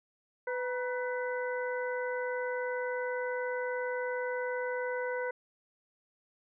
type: harmonic tone with a mistuned harmonic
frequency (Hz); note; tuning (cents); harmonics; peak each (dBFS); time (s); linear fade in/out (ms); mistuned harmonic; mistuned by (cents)
499.6; B4; +20; 1 / 2 / 3 / 4; -33 / -40 / -39 / -43; 0.47-5.31; 5; 2; -65
effects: none